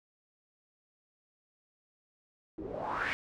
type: noise with low-pass filter sweep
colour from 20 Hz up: white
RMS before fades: -36 dBFS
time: 2.58-3.13 s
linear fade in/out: 0 ms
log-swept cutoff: 290 to 2200 Hz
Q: 4.3
effects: none